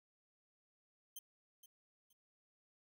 5% pulse tone with echo, 3133 Hz, G7, 2 cents flat, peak -38 dBFS, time 1.16-1.19 s, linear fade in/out 5 ms, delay 470 ms, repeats 2, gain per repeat -12 dB, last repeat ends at 2.13 s, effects 13-bit

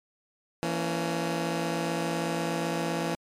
15% pulse chord, A# diminished, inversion second, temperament just, 167.82 / 233.1 / 279.7 Hz, E3 / A#3 / C#4, +31 / 0 / +16 cents, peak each -23 / -29 / -28 dBFS, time 0.63-3.15 s, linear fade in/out 0 ms, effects low-pass 11000 Hz 12 dB/octave + MP3 96 kbps

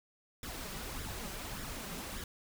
pink noise with flanger, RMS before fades -42 dBFS, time 0.43-2.24 s, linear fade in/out 2 ms, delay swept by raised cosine 0.55 to 5.25 ms, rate 1.7 Hz, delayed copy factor +0.55, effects none

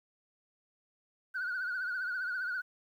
sine tone with vibrato, 1480 Hz, F#6, in tune, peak -31 dBFS, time 1.34-2.62 s, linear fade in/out 20 ms, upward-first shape triangle, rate 15 Hz, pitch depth 94 cents each way, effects tanh soft clip ceiling -30 dBFS + 11-bit

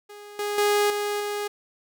sawtooth tone with level steps, 412.9 Hz, G#4, 10 cents flat, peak -37 / -22 / -15 / -21 / -23 dBFS, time 0.09-1.48 s, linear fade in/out 10 ms, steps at 0.39 / 0.58 / 0.9 / 1.2 s, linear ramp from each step 2 ms, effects none

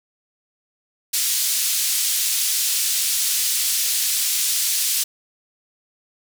white band-pass noise, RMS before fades -21 dBFS, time 1.13-5.04 s, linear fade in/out 10 ms, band 3500 to 12000 Hz, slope 12 dB/octave, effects none

